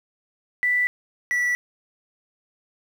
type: tone pair in turn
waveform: sine / triangle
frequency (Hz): 1975.5 / 1955.1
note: B6 / B6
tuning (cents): 0 / -18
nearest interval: unison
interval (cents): 18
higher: first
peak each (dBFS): -18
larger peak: neither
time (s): 0.63-0.87 / 1.31-1.55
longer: neither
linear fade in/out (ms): 0
effects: 8-bit